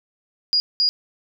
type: tone bursts at uneven times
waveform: sine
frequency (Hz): 4869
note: D#8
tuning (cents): -38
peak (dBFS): -15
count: 2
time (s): 0.53-0.6 / 0.8-0.89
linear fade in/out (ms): 0
effects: none